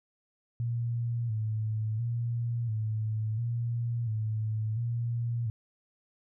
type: tone with vibrato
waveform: sine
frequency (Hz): 113.4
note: A#2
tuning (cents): -47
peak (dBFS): -28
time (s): 0.6-5.5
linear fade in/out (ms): 0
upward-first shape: square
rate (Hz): 0.72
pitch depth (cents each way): 68
effects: none